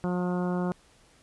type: harmonic tone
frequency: 179.2 Hz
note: F3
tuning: 45 cents sharp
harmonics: 1 / 2 / 3 / 4 / 5 / 6 / 7 / 8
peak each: -27 / -33 / -37 / -39 / -41 / -43 / -44 / -45 dBFS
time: 0.04-0.72 s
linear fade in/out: 0 ms
effects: pink hiss -60 dBFS RMS until 1.22 s + resampled to 24000 Hz